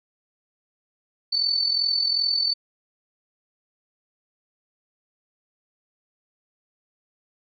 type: tone with amplitude modulation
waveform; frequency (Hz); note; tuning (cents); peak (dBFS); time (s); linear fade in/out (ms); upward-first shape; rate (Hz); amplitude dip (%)
sine; 4507; C#8; +28; -17; 1.32-2.54; 10; sine; 42.6; 65
effects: none